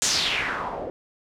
white noise with low-pass filter sweep, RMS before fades -26 dBFS, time 0.02-0.9 s, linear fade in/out 0 ms, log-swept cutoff 7400 to 460 Hz, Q 3.1, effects none

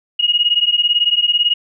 sine beating tone pair, 2872 / 2890 Hz, F7 / F#7, +48 / -41 cents, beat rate 18 Hz, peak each -15 dBFS, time 0.19-1.54 s, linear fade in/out 10 ms, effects none

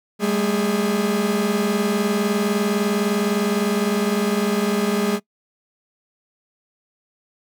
45% pulse tone cluster, 197.9 / 217.7 / 411.7 Hz, G3 / A3 / G#4, +17 / -18 / -15 cents, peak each -23 dBFS, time 0.19-5.2 s, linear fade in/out 50 ms, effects noise-tail reverb RT60 0.1 s tail -23 dB re dry

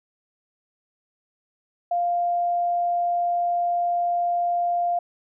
sine tone, 698.5 Hz, F5, in tune, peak -20 dBFS, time 1.91-4.99 s, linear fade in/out 5 ms, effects none

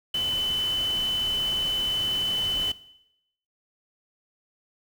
sine tone in noise, 3020 Hz, F#7, 35 cents sharp, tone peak -23 dBFS, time 0.14-2.72 s, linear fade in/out 5 ms, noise pink, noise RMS -38 dBFS, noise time 0.14-2.72 s, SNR +12 dB, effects noise-tail reverb RT60 0.8 s tail -18 dB re dry

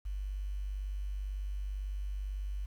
sine tone, 49 Hz, G1, in tune, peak -34 dBFS, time 0.05-2.66 s, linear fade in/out 10 ms, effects 10-bit

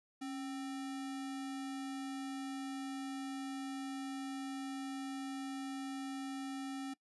sine tone with sample-and-hold, 273.1 Hz, C#4, 26 cents flat, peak -39 dBFS, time 0.21-6.94 s, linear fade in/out 10 ms, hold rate 1050 Hz, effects noise-tail reverb RT60 0.1 s tail -21 dB re dry + resampled to 24000 Hz

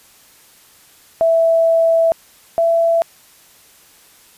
sine tone pair in turn, 659.3 / 667.7 Hz, E5 / E5, 0 / +22 cents, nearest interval unison, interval 22 cents, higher second, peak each -10 / -11 dBFS, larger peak first, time 1.21-2.12 / 2.58-3.02 s, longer first, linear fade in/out 0 ms, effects white hiss -48 dBFS RMS until 4.37 s + resampled to 32000 Hz

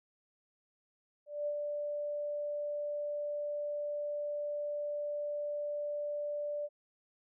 sine tone with ADSR envelope, 587.3 Hz, D5, in tune, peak -31 dBFS, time 1.26-6.69 s, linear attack 210 ms, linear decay 62 ms, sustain -3 dB, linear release 43 ms, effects none

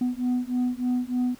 sine beating tone pair, 246.9 / 250.2 Hz, B3 / B3, 0 / +23 cents, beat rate 3.3 Hz, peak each -24 dBFS, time 0.01-1.35 s, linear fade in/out 5 ms, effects tanh soft clip ceiling -20 dBFS + pink hiss -53 dBFS RMS until 1.39 s

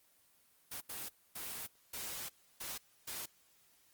white noise bursts at uneven times, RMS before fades -43 dBFS, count 6, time 0.71-0.81 / 0.89-1.09 / 1.35-1.67 / 1.93-2.29 / 2.6-2.78 / 3.07-3.26 s, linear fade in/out 10 ms, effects white hiss -69 dBFS RMS until 3.93 s + Opus 24 kbps

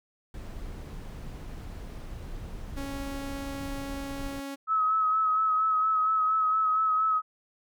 brown noise, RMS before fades -39 dBFS, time 0.34-4.4 s, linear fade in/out 2 ms
sawtooth tone, 276.8 Hz, C#4, 2 cents flat, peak -31 dBFS, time 2.76-4.56 s, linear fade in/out 20 ms
sine tone with vibrato, 1284 Hz, E6, 46 cents flat, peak -22 dBFS, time 4.67-7.22 s, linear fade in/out 50 ms, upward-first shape sine, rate 4.3 Hz, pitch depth 28 cents each way
effects none

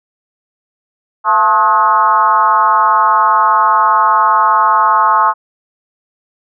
sine tone with frequency modulation, 1072 Hz, C6, 42 cents sharp, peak -7 dBFS, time 1.24-5.34 s, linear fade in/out 50 ms, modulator 197 Hz, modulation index 1.3, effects none

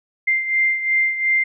sine beating tone pair, 2093 / 2095.8 Hz, C7 / C7, 0 / +2 cents, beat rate 2.8 Hz, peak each -17 / -23 dBFS, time 0.27-1.44 s, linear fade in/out 10 ms, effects none

